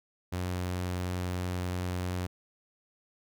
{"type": "tone", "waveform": "sawtooth", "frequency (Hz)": 90.3, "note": "F#2", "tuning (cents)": -42, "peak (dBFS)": -27, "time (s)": [0.32, 2.27], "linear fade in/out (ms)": 10, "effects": []}